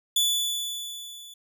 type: tone with level ramp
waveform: sawtooth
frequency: 3463 Hz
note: A7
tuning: 28 cents flat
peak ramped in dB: -16 to -40 dBFS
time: 0.16-1.34 s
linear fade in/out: 5 ms
effects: none